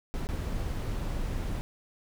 brown noise with dropouts, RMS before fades -32 dBFS, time 0.14-1.61 s, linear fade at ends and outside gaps 0 ms, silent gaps 0.27-0.289 s, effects none

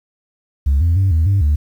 sine tone with pitch steps, 69.6 / 84.4 / 96.2 / 80.4 / 98.6 / 74.1 Hz, C#2 / E2 / G2 / E2 / G2 / D2, +8 / +41 / -32 / -43 / +11 / +16 cents, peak -9 dBFS, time 0.66-1.56 s, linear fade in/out 10 ms, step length 150 ms, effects tanh soft clip ceiling -9 dBFS + 8-bit

